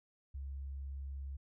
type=tone; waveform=sine; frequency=68.5 Hz; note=C#2; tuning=20 cents flat; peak=-40 dBFS; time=0.34-1.37 s; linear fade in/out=10 ms; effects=none